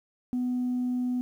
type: tone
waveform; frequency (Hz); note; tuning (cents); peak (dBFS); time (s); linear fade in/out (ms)
sine; 248.8; B3; +13; -24; 0.33-1.21; 0
effects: tanh soft clip ceiling -23 dBFS + 10-bit